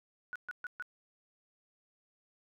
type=tone bursts; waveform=sine; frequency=1469 Hz; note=F#6; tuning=13 cents flat; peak=-37 dBFS; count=4; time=0.33-0.824 s; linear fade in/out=0 ms; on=26 ms; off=130 ms; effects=none